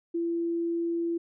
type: tone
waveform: sine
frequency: 337.7 Hz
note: E4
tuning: 42 cents sharp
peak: -26 dBFS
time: 0.14-1.18 s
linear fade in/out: 10 ms
effects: none